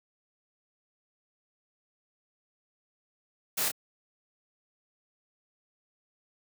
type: noise with echo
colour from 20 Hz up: white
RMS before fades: -30 dBFS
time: 3.57-3.69 s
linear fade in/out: 10 ms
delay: 27 ms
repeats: 1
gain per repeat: -3 dB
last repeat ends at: 3.717 s
effects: high-pass 150 Hz 12 dB/octave